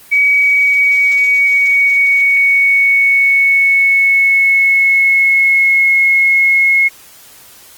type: tone with pitch glide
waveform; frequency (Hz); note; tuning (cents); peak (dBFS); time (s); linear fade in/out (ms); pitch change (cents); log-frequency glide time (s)
sine; 2266 to 2170; C#7 to C#7; +37 to -37; -7; 0.11-6.89; 20; -74; 0.37-5.95
effects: white hiss -40 dBFS RMS until 7.77 s + Opus 24 kbps

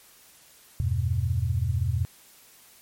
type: chord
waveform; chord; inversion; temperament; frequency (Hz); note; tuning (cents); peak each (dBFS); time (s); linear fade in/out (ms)
sine; E minor; none; equal; 82.41 / 98 / 123.47; E2 / G2 / B2; 0 / 0 / 0; -27; 0.8-2.05; 0
effects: white hiss -54 dBFS RMS until 2.81 s + MP3 64 kbps

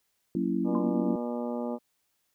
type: chord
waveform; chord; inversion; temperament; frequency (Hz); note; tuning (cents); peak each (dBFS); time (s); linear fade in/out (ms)
sine; F# dominant seventh; none; just; 185 / 231.2 / 277.5 / 333; F#3 / A#3 / C#4 / E4; 0 / -14 / +2 / +18; -31; 0.35-1.16; 2
type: harmonic tone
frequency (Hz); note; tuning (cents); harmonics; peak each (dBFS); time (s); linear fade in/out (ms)
120; B2; -49; 2 / 3 / 4 / 5 / 6 / 7 / 8 / 9 / 10; -32 / -40 / -37 / -37 / -50 / -42 / -49 / -54 / -49; 0.64-1.79; 50
type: tone with exponential decay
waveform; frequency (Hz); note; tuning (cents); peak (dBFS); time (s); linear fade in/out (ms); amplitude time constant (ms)
sine; 1027; C6; -33; -30; 0.75-0.92; 1; 36
effects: white hiss -75 dBFS RMS until 2.34 s

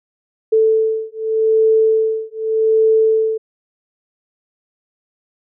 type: beating tone pair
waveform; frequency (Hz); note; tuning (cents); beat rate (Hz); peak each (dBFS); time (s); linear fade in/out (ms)
sine; 440.8 / 441.64; A4 / A4; +3 / +6; 0.84; -15; 0.52-3.38; 10
effects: none

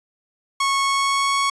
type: tone with pitch glide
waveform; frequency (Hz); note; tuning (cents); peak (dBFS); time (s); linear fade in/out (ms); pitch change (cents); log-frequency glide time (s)
sawtooth; 1100 to 1108.9; C#6 to C#6; -14 to 0; -14; 0.6-1.5; 5; +14; 0.82-1.38
effects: resampled to 22050 Hz

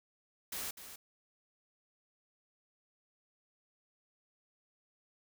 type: noise with echo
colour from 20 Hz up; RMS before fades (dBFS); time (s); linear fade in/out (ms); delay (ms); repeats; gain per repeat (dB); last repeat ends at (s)
white; -40; 0.52-0.71; 5; 250; 1; -10; 0.96
effects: none

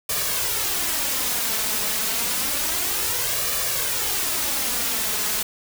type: noise with flanger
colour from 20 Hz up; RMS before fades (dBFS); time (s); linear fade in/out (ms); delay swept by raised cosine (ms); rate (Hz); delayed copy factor
white; -24; 0.09-5.43; 5; 1.7 to 4.7; 0.29; +0.55
effects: none

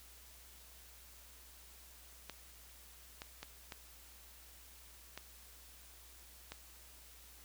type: clicks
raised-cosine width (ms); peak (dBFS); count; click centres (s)
0.2; -27; 6; 2.297 / 3.219 / 3.43 / 3.722 / 5.176 / 6.52
effects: added 60 Hz sine -61 dBFS peak until 7.44 s + white hiss -59 dBFS RMS until 7.44 s

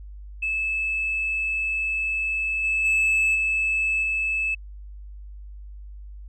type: tone with level steps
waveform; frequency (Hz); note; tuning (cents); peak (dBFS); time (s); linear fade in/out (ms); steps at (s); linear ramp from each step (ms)
sine; 2612; E7; -17; -22 / -19 / -15 / -19 / -21; 0.42-4.55; 10; 2.63 / 2.84 / 3.34 / 4.02; 20
effects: tanh soft clip ceiling -17 dBFS + added 50 Hz sine -37 dBFS peak until 6.28 s

